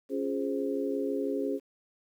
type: chord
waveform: sine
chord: Db major seventh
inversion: none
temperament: equal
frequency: 277.2 / 349.2 / 415.3 / 523.3 Hz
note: Db4 / F4 / Ab4 / C5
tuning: 0 / 0 / 0 / 0 cents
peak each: -32 / -38 / -32 / -36 dBFS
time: 0.09-1.6 s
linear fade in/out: 50 ms
effects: 10-bit